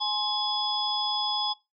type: tone cluster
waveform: sine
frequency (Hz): 841 / 1055 / 3378 / 5030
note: G#5 / C6 / G#7 / D#8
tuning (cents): +22 / +14 / +29 / +18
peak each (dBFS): -31 / -36 / -28 / -32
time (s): 0-1.54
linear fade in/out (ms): 20
effects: noise-tail reverb RT60 0.2 s tail -17 dB re dry